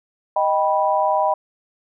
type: chord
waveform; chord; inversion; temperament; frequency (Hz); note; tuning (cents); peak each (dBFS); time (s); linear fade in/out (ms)
sine; Eb augmented; none; equal with one note detuned; 622.3 / 784 / 981.5; Eb5 / G5 / B5; 0 / 0 / -11; -20; 0.36-1.34; 5
effects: none